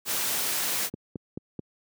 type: noise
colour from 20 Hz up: white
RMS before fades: -28 dBFS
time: 0.05-0.9 s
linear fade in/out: 50 ms
type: click train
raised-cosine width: 3 ms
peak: -19 dBFS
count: 4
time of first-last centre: 0.94-1.592 s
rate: 4.6 Hz
effects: high-pass 150 Hz 12 dB/octave